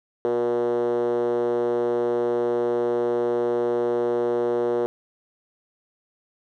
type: tone with band-pass filter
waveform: 5% pulse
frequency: 120 Hz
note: B2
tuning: 49 cents flat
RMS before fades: -23 dBFS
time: 0.25-4.86 s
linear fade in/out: 0 ms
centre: 420 Hz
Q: 9.5
effects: none